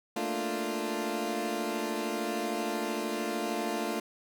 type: chord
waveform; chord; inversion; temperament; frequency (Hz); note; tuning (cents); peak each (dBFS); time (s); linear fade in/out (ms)
20% pulse; Bb major seventh; third; equal; 220 / 233.1 / 293.7 / 349.2; A3 / Bb3 / D4 / F4; 0 / 0 / 0 / 0; -31 / -34 / -32 / -30; 0.16-4; 5
effects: none

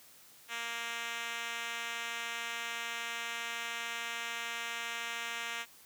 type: tone with band-pass filter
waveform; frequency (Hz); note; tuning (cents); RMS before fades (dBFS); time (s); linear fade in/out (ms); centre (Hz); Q
5% pulse; 233.1; A#3; 0; -39; 0.48-5.66; 50; 3100; 0.69
effects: white hiss -58 dBFS RMS until 5.85 s + high-pass 60 Hz 12 dB/octave

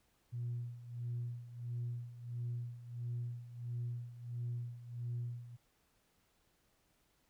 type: tone with tremolo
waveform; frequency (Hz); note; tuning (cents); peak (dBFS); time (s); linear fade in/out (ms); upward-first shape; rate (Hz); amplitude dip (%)
sine; 120.1; B2; -48; -35; 0.32-5.57; 20; sine; 1.5; 80
effects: tanh soft clip ceiling -33 dBFS + pink hiss -75 dBFS RMS until 7.29 s

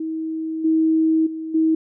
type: tone with level steps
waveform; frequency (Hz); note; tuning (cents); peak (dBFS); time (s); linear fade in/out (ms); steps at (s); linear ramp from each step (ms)
sine; 319.6; D#4; +47; -23 / -14 / -26 / -14; 0-1.75; 5; 0.64 / 1.26 / 1.54; 10
effects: none

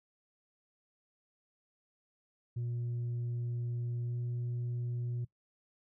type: tone with pitch glide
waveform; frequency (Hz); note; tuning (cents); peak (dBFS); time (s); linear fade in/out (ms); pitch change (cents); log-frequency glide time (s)
sine; 119.8 to 120.84; A#2 to B2; +48 to -37; -31; 2.56-5.25; 10; +15; 4.04-4.16
effects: noise-tail reverb RT60 0.1 s tail -20 dB re dry + tanh soft clip ceiling -32 dBFS

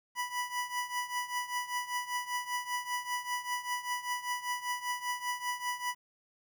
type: tone with tremolo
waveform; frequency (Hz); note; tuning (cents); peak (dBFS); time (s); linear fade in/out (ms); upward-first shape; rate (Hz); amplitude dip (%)
25% pulse; 984; B5; -7; -26; 0.15-5.95; 50; triangle; 5.1; 85
effects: 11-bit

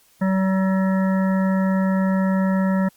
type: harmonic tone with a mistuned harmonic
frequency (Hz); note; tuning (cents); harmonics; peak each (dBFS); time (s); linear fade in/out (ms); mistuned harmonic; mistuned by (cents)
190.4; F#3; +50; 1 / 3 / 5 / 7 / 9 / 10; -17 / -27 / -31 / -34 / -36 / -37; 0.21-2.89; 10; 10; -22
effects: white hiss -57 dBFS RMS until 2.96 s + Opus 48 kbps

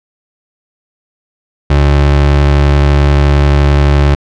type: tone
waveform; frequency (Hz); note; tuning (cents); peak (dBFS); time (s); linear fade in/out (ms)
30% pulse; 71.5; D2; -46; -3; 1.7-4.15; 5
effects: low-pass 4000 Hz 12 dB/octave

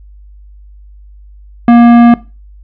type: tone with tanh clipping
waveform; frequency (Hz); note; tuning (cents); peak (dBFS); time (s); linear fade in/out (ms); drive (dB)
sine; 236.7; A#3; +27; -3; 1.68-2.14; 2; 15
effects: noise-tail reverb RT60 0.3 s tail -19 dB re dry + added 50 Hz sine -33 dBFS peak until 2.63 s

